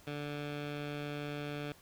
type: tone with low-pass filter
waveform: 15% pulse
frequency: 146.3 Hz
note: D3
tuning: 6 cents flat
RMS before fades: -40 dBFS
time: 0.07-1.72 s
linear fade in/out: 2 ms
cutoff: 3200 Hz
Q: 1.8
effects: pink hiss -60 dBFS RMS until 1.81 s